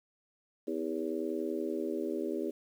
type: harmonic tone with a mistuned harmonic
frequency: 80.5 Hz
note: E2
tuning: 41 cents flat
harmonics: 3 / 4 / 5 / 6 / 7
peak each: -39 / -36 / -36 / -43 / -42 dBFS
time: 0.67-2.51 s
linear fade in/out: 10 ms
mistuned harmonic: 3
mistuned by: +68 cents
effects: 10-bit